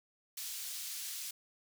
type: high-pass noise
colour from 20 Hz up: pink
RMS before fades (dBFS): -42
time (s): 0.37-1.31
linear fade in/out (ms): 5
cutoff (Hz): 4200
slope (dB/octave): 12
effects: none